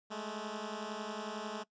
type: beating tone pair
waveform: 10% pulse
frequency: 207.7 / 218.7 Hz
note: G#3 / A3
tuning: 0 / -10 cents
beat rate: 11 Hz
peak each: -34 / -33 dBFS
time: 0.1-1.64 s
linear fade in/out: 20 ms
effects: noise-tail reverb RT60 0.1 s tail -21 dB re dry + resampled to 16000 Hz